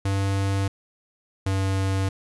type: tone pair in turn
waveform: square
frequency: 98 / 96.37 Hz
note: G2 / G2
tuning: 0 / -29 cents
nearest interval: unison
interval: 29 cents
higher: first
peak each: -22 dBFS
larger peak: neither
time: 0.05-0.68 / 1.46-2.09 s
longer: neither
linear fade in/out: 5 ms
effects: resampled to 24000 Hz + 10-bit